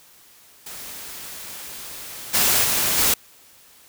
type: noise with level steps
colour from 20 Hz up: white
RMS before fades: -36 / -18 / -21 / -18 dBFS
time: 0.66-3.14 s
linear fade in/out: 5 ms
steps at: 2.33 / 2.63 / 2.97 s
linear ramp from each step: 20 ms
effects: white hiss -51 dBFS RMS until 3.88 s